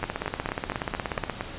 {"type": "two click trains", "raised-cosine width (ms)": 0.5, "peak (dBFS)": [-13, -12], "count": [7, 22], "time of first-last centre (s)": [[0.03, 1.409], [0.04, 1.297]], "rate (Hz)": [4.35, 16.7], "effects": ["pink hiss -39 dBFS RMS until 1.58 s", "resampled to 8000 Hz"]}